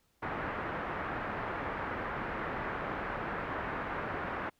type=low-pass noise; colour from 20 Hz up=white; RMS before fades=-37 dBFS; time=0.22-4.5 s; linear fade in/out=10 ms; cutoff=1700 Hz; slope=24 dB/octave; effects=pink hiss -73 dBFS RMS until 4.59 s